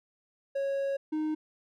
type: tone pair in turn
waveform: triangle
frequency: 551 / 309.2 Hz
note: C#5 / D#4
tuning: -11 / -11 cents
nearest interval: minor seventh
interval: 1000 cents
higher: first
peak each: -26 / -26 dBFS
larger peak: neither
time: 0.55-0.97 / 1.12-1.35 s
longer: first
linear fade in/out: 10 ms
effects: none